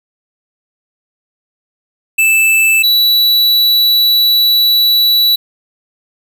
square tone pair in turn, 2637 / 3940 Hz, E7 / B7, 0 / -5 cents, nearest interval perfect fifth, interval 695 cents, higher second, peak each -8 dBFS, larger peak neither, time 2.18-2.83 / 2.83-5.36 s, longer second, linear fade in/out 10 ms, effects none

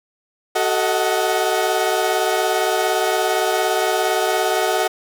30% pulse tone cluster, 377.2 / 441.4 / 630 / 737 Hz, F#4 / A4 / D#5 / F#5, +33 / +5 / +21 / -7 cents, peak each -20 dBFS, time 0.55-4.88 s, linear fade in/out 10 ms, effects none

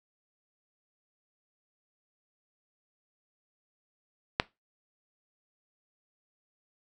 click, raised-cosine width 0.3 ms, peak -6 dBFS, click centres 4.399 s, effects noise-tail reverb RT60 0.2 s tail -19 dB re dry

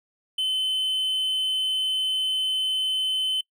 triangle tone, 3053 Hz, G7, 46 cents flat, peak -21 dBFS, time 0.38-3.41 s, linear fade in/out 5 ms, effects noise-tail reverb RT60 0.1 s tail -23 dB re dry

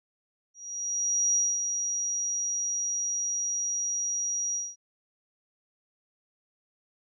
sine tone with ADSR envelope, 5750 Hz, F8, 50 cents sharp, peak -21 dBFS, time 0.54-4.76 s, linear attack 810 ms, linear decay 230 ms, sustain -6 dB, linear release 210 ms, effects none

